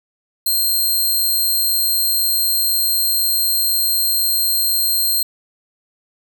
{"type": "tone", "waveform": "5% pulse", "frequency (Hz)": 4186, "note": "C8", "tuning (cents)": 0, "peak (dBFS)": -8, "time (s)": [0.46, 5.23], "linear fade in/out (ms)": 5, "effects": []}